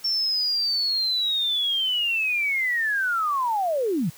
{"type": "linear sweep", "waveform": "sine", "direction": "down", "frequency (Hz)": [5450, 135], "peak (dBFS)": -21, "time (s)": [0.04, 4.1], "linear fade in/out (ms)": 10, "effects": ["white hiss -48 dBFS RMS until 4.17 s", "high-pass 80 Hz 12 dB/octave"]}